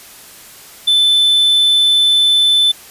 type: tone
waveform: triangle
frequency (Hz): 3520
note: A7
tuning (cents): 0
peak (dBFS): -7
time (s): 0.87-2.72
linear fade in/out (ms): 10
effects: white hiss -38 dBFS RMS until 2.9 s + resampled to 32000 Hz